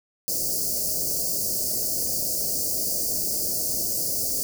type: band-stop noise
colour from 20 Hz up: white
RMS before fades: -26 dBFS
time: 0.28-4.43 s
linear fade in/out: 0 ms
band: 690 to 4500 Hz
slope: 96 dB/octave
effects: none